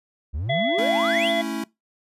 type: exponential sweep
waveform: triangle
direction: up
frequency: 64 to 3729 Hz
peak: -23 dBFS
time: 0.33-1.32 s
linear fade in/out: 20 ms
type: harmonic tone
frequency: 674 Hz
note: E5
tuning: 38 cents sharp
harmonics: 1 / 3 / 5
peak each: -22 / -27 / -29 dBFS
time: 0.49-1.42 s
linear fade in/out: 10 ms
type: chord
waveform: square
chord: A major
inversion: none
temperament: equal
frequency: 220 / 277.2 / 329.6 Hz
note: A3 / C#4 / E4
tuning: 0 / 0 / 0 cents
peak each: -31 dBFS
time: 0.78-1.64 s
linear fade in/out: 5 ms
effects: noise-tail reverb RT60 0.2 s tail -22 dB re dry + resampled to 32000 Hz